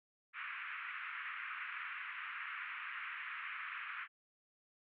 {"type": "band-pass noise", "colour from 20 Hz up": "pink", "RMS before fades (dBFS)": -45, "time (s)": [0.33, 4.08], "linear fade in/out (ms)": 50, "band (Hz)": [1200, 2600], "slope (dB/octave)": 48, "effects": []}